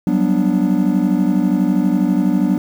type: chord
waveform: triangle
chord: G major seventh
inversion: third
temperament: just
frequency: 183.75 / 196 / 245 / 294 Hz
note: F#3 / G3 / B3 / D4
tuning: -12 / 0 / -14 / +2 cents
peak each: -16 dBFS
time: 0.07-2.58 s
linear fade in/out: 2 ms
effects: tanh soft clip ceiling -3 dBFS + 7-bit